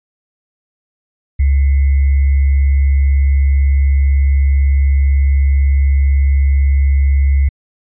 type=tone with sample-and-hold; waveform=sine; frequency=69 Hz; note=C#2; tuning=7 cents flat; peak=-8 dBFS; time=1.39-7.49 s; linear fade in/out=10 ms; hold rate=2100 Hz; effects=resampled to 8000 Hz